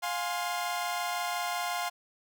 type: chord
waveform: sawtooth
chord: F minor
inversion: none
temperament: equal with one note detuned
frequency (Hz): 706.2 / 830.6 / 1046.5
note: F5 / Ab5 / C6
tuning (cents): +19 / 0 / 0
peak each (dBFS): -29 / -34 / -32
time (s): 0.02-1.9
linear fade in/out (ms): 20
effects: none